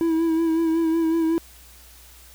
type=tone with vibrato; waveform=triangle; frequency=327 Hz; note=E4; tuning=14 cents flat; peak=-16 dBFS; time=0.01-1.38 s; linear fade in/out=0 ms; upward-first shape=sine; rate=5.4 Hz; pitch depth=34 cents each way; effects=added 60 Hz sine -49 dBFS peak until 2.34 s + white hiss -49 dBFS RMS until 2.34 s